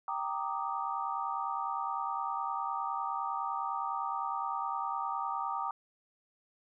sine chord, Eb major seventh, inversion first, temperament equal with one note detuned, 784 / 928 / 1174.7 / 1244.5 Hz, G5 / Bb5 / D6 / Eb6, 0 / -8 / 0 / 0 cents, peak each -38 / -37 / -37 / -39 dBFS, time 0.08-5.71 s, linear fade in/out 2 ms, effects none

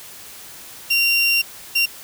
30% pulse tone bursts at uneven times, 2760 Hz, F7, 21 cents flat, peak -12 dBFS, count 2, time 0.9-1.42 / 1.75-1.86 s, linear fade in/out 10 ms, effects white hiss -39 dBFS RMS until 2.03 s

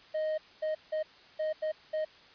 triangle tone bursts at uneven times, 622.3 Hz, D#5, in tune, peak -27 dBFS, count 6, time 0.14-0.38 / 0.62-0.75 / 0.92-1.03 / 1.39-1.53 / 1.62-1.72 / 1.93-2.05 s, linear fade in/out 10 ms, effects white hiss -56 dBFS RMS until 2.34 s + resampled to 11025 Hz

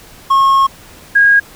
triangle / sine tone pair in turn, 1086 / 1635.7 Hz, C#6 / G#6, -36 / -27 cents, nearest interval perfect fifth, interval 709 cents, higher second, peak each -5 dBFS, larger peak neither, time 0.3-0.67 / 1.15-1.4 s, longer first, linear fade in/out 10 ms, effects pink hiss -39 dBFS RMS until 1.55 s

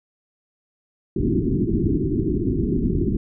white low-pass noise, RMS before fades -21 dBFS, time 1.16-3.17 s, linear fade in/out 5 ms, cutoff 390 Hz, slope 96 dB/octave, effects none

